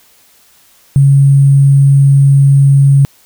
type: tone with sample-and-hold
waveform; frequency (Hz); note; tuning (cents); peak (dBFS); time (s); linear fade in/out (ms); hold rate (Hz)
sine; 138.59; C#3; 0; -3; 0.96-3.05; 0; 8820
effects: white hiss -47 dBFS RMS until 3.25 s